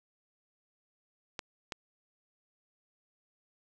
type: clicks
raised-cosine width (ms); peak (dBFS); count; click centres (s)
0.2; -19; 2; 1.392 / 1.722
effects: none